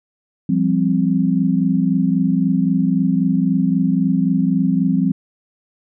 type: chord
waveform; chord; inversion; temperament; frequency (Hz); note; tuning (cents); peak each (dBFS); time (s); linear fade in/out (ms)
sine; F suspended second; none; equal with one note detuned; 172.21 / 196 / 261.6; F3 / G3 / C4; -24 / 0 / 0; -18; 0.49-5.12; 5
effects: none